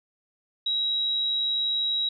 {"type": "tone", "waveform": "sine", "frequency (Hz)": 3853, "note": "B7", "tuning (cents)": -44, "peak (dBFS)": -23, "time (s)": [0.66, 2.09], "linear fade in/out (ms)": 5, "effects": []}